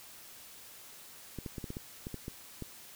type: clicks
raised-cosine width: 3 ms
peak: -26 dBFS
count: 10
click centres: 1.387 / 1.462 / 1.582 / 1.642 / 1.704 / 1.769 / 2.069 / 2.143 / 2.281 / 2.623 s
effects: white hiss -52 dBFS RMS until 2.95 s